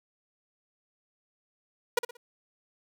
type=tone with echo; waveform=sawtooth; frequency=480.6 Hz; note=B4; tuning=47 cents flat; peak=-17 dBFS; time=1.97-1.99 s; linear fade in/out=5 ms; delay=60 ms; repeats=3; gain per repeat=-10 dB; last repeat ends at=2.17 s; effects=none

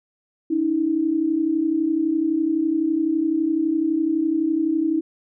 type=tone pair together; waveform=sine; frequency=290.5 / 322.4 Hz; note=D4 / E4; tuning=-19 / -38 cents; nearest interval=major second; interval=181 cents; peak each=-24 / -19 dBFS; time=0.5-5.01 s; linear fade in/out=10 ms; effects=none

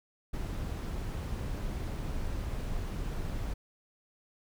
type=noise; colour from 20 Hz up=brown; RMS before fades=-35 dBFS; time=0.33-3.54 s; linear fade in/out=10 ms; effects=none

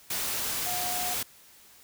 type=tone in noise; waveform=sine; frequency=721 Hz; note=F#5; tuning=45 cents flat; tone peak=-34 dBFS; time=0.66-1.14 s; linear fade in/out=5 ms; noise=white; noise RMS=-31 dBFS; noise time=0.1-1.23 s; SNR=-6 dB; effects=white hiss -55 dBFS RMS until 1.83 s

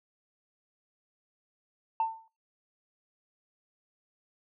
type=tone with exponential decay; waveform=sine; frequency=896 Hz; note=A5; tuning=31 cents sharp; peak=-21 dBFS; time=2-2.28 s; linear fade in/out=2 ms; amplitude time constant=60 ms; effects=noise-tail reverb RT60 0.4 s tail -26 dB re dry + tanh soft clip ceiling -21 dBFS

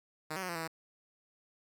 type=tone with pitch steps; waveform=5% pulse; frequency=155.5 / 190.3 / 182.8 / 171.2 / 163.4 / 162.2 Hz; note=D#3 / F#3 / F#3 / F3 / E3 / E3; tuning=-1 / +49 / -21 / -34 / -15 / -28 cents; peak=-25 dBFS; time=0.3-0.678 s; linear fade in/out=10 ms; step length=63 ms; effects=none

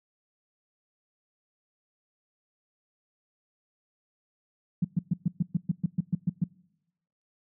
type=tone bursts; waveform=sine; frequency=174.2 Hz; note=F3; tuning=4 cents flat; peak=-20 dBFS; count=12; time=4.82-6.44 s; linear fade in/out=5 ms; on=25 ms; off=120 ms; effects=noise-tail reverb RT60 0.9 s tail -24 dB re dry + high-pass 100 Hz 12 dB/octave

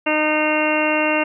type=harmonic tone; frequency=306.3 Hz; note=D#4; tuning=27 cents flat; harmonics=1 / 2 / 3 / 4 / 5 / 6 / 7 / 8 / 9; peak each=-22 / -21 / -25 / -28 / -28 / -32 / -26 / -32 / -22 dBFS; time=0.06-1.24 s; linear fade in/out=10 ms; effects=none

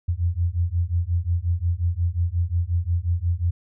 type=beating tone pair; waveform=sine; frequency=83.9 / 89.5 Hz; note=E2 / F2; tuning=+31 / +43 cents; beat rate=5.6 Hz; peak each=-23 dBFS; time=0.08-3.51 s; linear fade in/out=10 ms; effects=none

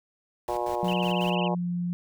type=harmonic tone; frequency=120.1 Hz; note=B2; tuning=48 cents flat; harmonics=3 / 4 / 5 / 6 / 7 / 8 / 9; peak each=-33 / -35 / -32 / -34 / -32 / -36 / -40 dBFS; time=0.48-1.55 s; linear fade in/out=10 ms
type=noise with tremolo; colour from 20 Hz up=pink; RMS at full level=-44 dBFS; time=0.48-1.35 s; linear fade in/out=0 ms; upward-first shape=square; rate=5.5 Hz; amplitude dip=75%
type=tone with pitch glide; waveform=sine; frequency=179.8 to 175.49 Hz; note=F#3 to F3; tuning=-49 to +9 cents; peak=-26 dBFS; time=0.83-1.93 s; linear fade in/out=0 ms; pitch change=-42 cents; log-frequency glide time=0.98-1.69 s
type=tone with vibrato; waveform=sine; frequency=2822 Hz; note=F7; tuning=17 cents sharp; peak=-32 dBFS; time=0.88-1.48 s; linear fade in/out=2 ms; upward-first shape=triangle; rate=18 Hz; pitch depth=190 cents each way
effects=none

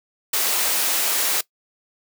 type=high-pass noise; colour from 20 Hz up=white; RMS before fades=-21 dBFS; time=0.33-1.41 s; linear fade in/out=5 ms; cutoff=360 Hz; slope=12 dB/octave; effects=noise-tail reverb RT60 0.1 s tail -20 dB re dry

